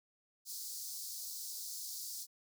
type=high-pass noise; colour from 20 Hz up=pink; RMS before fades=-44 dBFS; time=0.45-2.27 s; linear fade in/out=50 ms; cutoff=4400 Hz; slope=48 dB/octave; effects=none